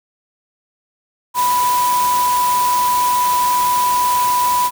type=tone in noise; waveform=sine; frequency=987.8 Hz; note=B5; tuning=in tune; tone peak=-13 dBFS; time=1.34-4.71 s; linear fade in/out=50 ms; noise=white; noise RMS=-24 dBFS; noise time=1.34-4.71 s; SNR=+8 dB; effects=none